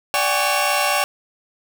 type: tone cluster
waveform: sawtooth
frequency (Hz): 584 / 753 / 817 / 1115 / 2732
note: D5 / F#5 / G#5 / C#6 / F7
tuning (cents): -10 / +30 / -29 / +10 / -39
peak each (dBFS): -20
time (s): 0.14-1.04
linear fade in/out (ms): 0
effects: none